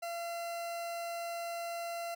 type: tone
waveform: 40% pulse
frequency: 682 Hz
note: F5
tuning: 41 cents flat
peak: -36 dBFS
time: 0.02-2.15 s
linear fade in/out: 10 ms
effects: none